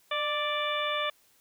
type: harmonic tone with a mistuned harmonic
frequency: 587.3 Hz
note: D5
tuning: in tune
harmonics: 1 / 2 / 3 / 4 / 5 / 6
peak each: -33 / -32 / -37 / -35 / -38 / -35 dBFS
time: 0.11-1.1 s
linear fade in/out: 5 ms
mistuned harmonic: 1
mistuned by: +33 cents
effects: white hiss -64 dBFS RMS until 1.4 s